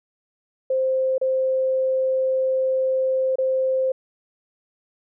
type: tone with dropouts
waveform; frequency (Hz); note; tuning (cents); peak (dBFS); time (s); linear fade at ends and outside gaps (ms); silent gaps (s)
sine; 523.3; C5; 0; -18; 0.7-3.92; 5; 1.181-1.213 / 3.357-3.384
effects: none